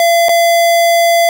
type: tone with dropouts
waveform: square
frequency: 680 Hz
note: F5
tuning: 46 cents flat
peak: -8 dBFS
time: 0-1.29 s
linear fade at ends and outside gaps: 1 ms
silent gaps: 0.285-0.292 s
effects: none